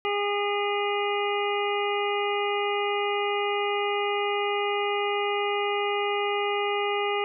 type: harmonic tone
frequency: 408.4 Hz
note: G#4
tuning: 29 cents flat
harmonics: 1 / 2 / 3 / 5 / 6 / 7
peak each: -27 / -30 / -32 / -34 / -35 / -35 dBFS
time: 0.05-7.24 s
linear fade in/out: 0 ms
effects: none